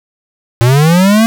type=linear sweep; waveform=square; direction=up; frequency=114.2 to 230.6 Hz; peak=-6 dBFS; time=0.61-1.26 s; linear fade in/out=0 ms; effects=8-bit